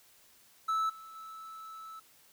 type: tone with level steps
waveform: triangle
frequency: 1310 Hz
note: E6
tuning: 11 cents flat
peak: -26 / -45 / -42 dBFS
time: 0.68-2 s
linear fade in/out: 10 ms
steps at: 0.89 / 1.15 s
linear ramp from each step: 10 ms
effects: white hiss -62 dBFS RMS until 2.32 s